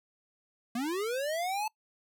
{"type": "linear sweep", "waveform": "square", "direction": "up", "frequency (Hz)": [225.2, 880], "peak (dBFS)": -31, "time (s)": [0.75, 1.68], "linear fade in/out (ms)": 5, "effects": ["noise-tail reverb RT60 0.1 s tail -24 dB re dry"]}